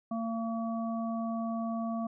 harmonic tone, 227.4 Hz, A#3, 43 cents flat, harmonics 1 / 3 / 5, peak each -32 / -37 / -42 dBFS, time 0.11-2.07 s, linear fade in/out 5 ms, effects none

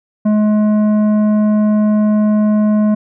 triangle tone with tanh clipping, 211.8 Hz, G#3, 34 cents sharp, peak -11 dBFS, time 0.25-2.95 s, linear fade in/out 10 ms, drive 14 dB, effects none

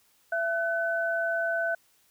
sine tone pair together, 670 / 1507.9 Hz, E5 / F#6, +28 / +32 cents, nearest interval octave + major second, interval 1404 cents, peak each -28 dBFS, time 0.32-1.75 s, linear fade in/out 5 ms, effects white hiss -65 dBFS RMS until 2.1 s

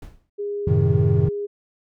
brown noise with exponential decay, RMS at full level -32 dBFS, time 0.02-0.3 s, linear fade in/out 5 ms, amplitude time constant 59 ms
sine tone, 408.6 Hz, G#4, 28 cents flat, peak -24 dBFS, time 0.38-1.47 s, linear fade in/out 20 ms
triangle chord, F# diminished seventh, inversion none, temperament equal, 92.5 / 110 / 130.81 / 155.56 Hz, F#2 / A2 / C3 / Eb3, 0 / 0 / 0 / 0 cents, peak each -19 dBFS, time 0.67-1.29 s, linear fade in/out 5 ms
effects none

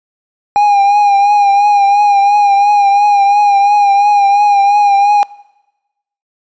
triangle tone with vibrato, 812 Hz, G#5, 39 cents flat, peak -4 dBFS, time 0.56-5.23 s, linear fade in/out 0 ms, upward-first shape triangle, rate 2.9 Hz, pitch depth 45 cents each way, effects noise-tail reverb RT60 1.0 s tail -22 dB re dry + resampled to 16000 Hz

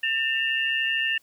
sine tone cluster, 1798 / 2692 / 2825 Hz, A6 / E7 / F7, +37 / +36 / +19 cents, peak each -25 / -29 / -27 dBFS, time 0.03-1.18 s, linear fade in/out 5 ms, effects white hiss -62 dBFS RMS until 1.22 s

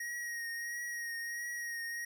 square tone with vibrato, 1883 Hz, A#6, 17 cents sharp, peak -38 dBFS, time 0-2.05 s, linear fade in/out 5 ms, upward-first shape triangle, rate 1.5 Hz, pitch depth 30 cents each way, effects none

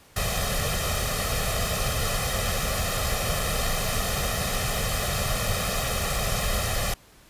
pink noise with comb filter, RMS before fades -26 dBFS, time 0.16-6.94 s, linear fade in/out 5 ms, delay 1.6 ms, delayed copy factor +0.85, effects pink hiss -54 dBFS RMS until 7.29 s + resampled to 32000 Hz

